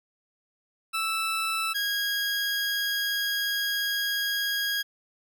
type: tone pair in turn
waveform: 20% pulse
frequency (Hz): 1318.5 / 1640.5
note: E6 / G#6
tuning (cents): 0 / -22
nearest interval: major third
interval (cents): 378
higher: second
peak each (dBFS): -21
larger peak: neither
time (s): 0.93-1.74 / 1.74-4.83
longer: second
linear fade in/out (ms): 20
effects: none